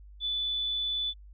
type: tone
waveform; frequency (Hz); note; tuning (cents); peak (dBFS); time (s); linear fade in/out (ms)
sine; 3482; A7; -19; -28; 0.2-1.14; 50
effects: added 50 Hz sine -47 dBFS peak until 1.33 s